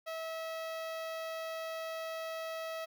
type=tone with notch filter; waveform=sawtooth; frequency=648 Hz; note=E5; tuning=30 cents flat; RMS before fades=-40 dBFS; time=0.06-2.86 s; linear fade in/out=20 ms; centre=8200 Hz; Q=1; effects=none